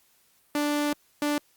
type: tone bursts at uneven times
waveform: sawtooth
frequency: 293.7 Hz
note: D4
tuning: in tune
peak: -20 dBFS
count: 2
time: 0.55-0.93 / 1.22-1.38 s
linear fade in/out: 2 ms
effects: white hiss -64 dBFS RMS until 1.56 s + Opus 48 kbps